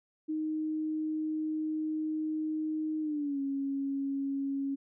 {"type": "tone with pitch glide", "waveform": "sine", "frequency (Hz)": [311.1, 275.6], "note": ["D#4", "C#4"], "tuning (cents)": [0, -10], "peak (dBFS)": -30, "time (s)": [0.28, 4.76], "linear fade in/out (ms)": 20, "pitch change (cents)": -210, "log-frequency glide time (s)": [3.01, 3.4], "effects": []}